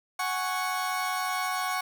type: chord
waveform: 30% pulse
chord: F# suspended second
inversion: none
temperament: equal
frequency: 740 / 830.6 / 1108.7 Hz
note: F#5 / G#5 / C#6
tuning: 0 / 0 / 0 cents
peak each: -29 / -34 / -28 dBFS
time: 0.19-1.81 s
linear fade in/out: 5 ms
effects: none